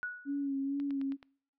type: tone with exponential decay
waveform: sine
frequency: 1467 Hz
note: F#6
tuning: 15 cents flat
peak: -32 dBFS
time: 0.03-0.47 s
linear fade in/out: 0 ms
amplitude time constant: 94 ms
type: tone with vibrato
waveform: sine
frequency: 277.6 Hz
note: C#4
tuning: 3 cents sharp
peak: -31 dBFS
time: 0.25-1.17 s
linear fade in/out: 50 ms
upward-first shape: sine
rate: 2.2 Hz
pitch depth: 34 cents each way
type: click train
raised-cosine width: 0.3 ms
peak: -35 dBFS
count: 5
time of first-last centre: 0.8-1.228 s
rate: 9.34 Hz
effects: noise-tail reverb RT60 0.6 s tail -25 dB re dry